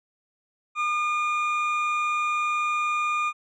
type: tone pair together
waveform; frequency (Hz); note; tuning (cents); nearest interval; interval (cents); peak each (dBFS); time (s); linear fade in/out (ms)
triangle; 1213 / 2426; D#6 / D#7; -44 / -44; octave; 1200; -22 / -27; 0.75-3.33; 50
effects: resampled to 24000 Hz